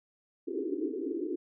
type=band-pass noise; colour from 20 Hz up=white; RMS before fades=-34 dBFS; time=0.47-1.36 s; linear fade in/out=10 ms; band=270 to 430 Hz; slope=96 dB/octave; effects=none